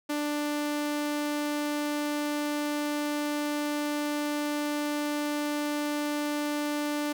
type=tone; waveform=sawtooth; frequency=295 Hz; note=D4; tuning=8 cents sharp; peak=-24 dBFS; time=0.09-7.13 s; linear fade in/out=10 ms; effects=none